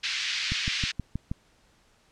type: band-pass noise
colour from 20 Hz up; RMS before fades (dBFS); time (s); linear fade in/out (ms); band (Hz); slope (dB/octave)
pink; -30; 0.03-0.92; 10; 2000 to 5300; 24
type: click train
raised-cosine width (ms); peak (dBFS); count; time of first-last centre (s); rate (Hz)
5; -17; 6; 0.52-1.315; 6.29
effects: pink hiss -63 dBFS RMS until 2.11 s + low-pass 8000 Hz 12 dB/octave